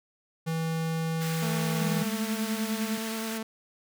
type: tone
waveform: square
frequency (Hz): 162.6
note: E3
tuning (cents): -23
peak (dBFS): -28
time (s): 0.46-2.04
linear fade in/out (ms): 20
type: high-pass noise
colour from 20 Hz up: pink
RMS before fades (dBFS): -39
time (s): 1.2-3.39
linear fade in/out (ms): 20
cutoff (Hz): 1300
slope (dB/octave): 24
type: tone with vibrato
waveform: sawtooth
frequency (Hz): 222.7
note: A3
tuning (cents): +21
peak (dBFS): -28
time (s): 1.42-3.43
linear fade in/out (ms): 5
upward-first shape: sine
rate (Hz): 10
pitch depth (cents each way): 17
type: tone with pitch glide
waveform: sine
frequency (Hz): 203.3 to 212.8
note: G#3 to G#3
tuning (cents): -37 to +42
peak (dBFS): -30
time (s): 1.81-2.98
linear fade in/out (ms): 5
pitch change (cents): +79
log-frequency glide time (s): 2.02-2.24
effects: none

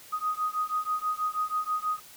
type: beating tone pair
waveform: sine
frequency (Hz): 1244.5 / 1250.7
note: D#6 / D#6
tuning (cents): 0 / +9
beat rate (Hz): 6.2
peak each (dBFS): -30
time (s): 0.12-2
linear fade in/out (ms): 20
effects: white hiss -50 dBFS RMS until 2.16 s

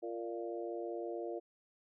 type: harmonic tone with a mistuned harmonic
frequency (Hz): 115.7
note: A#2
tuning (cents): -13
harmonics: 3 / 4 / 5 / 6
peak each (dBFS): -41 / -43 / -45 / -47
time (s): 0.02-1.4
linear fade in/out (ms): 20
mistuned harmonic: 5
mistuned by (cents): +29
effects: none

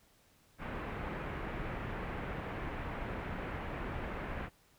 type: low-pass noise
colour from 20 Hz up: pink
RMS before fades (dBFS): -40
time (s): 0.58-4.5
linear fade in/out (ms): 50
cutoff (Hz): 2300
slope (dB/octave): 24
effects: pink hiss -67 dBFS RMS until 4.78 s

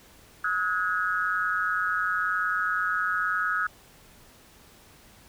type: tone cluster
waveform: sine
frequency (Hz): 1274 / 1455 / 1652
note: D#6 / F#6 / G#6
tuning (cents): +41 / -29 / -10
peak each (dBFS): -28 / -27 / -31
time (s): 0.44-3.67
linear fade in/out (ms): 5
effects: pink hiss -54 dBFS RMS until 5.28 s

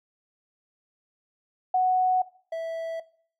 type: tone pair in turn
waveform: sine / triangle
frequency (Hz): 740 / 656.6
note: F#5 / E5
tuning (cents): 0 / -7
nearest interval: major second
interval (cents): 207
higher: first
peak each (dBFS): -19 / -26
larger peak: first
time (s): 1.74-2.22 / 2.52-3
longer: neither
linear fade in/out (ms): 5
effects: noise-tail reverb RT60 0.5 s tail -19 dB re dry

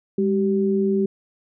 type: tone pair together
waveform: sine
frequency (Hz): 202.8 / 386.2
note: G#3 / G4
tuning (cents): -41 / -26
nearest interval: major seventh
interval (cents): 1115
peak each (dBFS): -20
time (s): 0.18-1.06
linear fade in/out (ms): 5
effects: none

